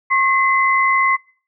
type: tone pair together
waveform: sine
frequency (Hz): 1082 / 2043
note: C#6 / C7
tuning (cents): -42 / -42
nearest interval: major seventh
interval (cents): 1100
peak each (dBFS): -15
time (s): 0.1-1.17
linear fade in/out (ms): 20
effects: noise-tail reverb RT60 0.5 s tail -25 dB re dry